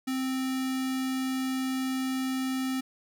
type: tone with notch filter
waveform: square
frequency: 261.6 Hz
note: C4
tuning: in tune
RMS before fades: -30 dBFS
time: 0.07-2.81 s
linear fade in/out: 10 ms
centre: 610 Hz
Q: 0.93
effects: none